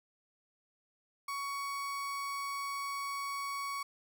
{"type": "tone", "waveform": "35% pulse", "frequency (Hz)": 1119, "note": "C#6", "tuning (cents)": 16, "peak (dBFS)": -34, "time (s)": [1.28, 3.83], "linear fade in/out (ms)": 5, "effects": []}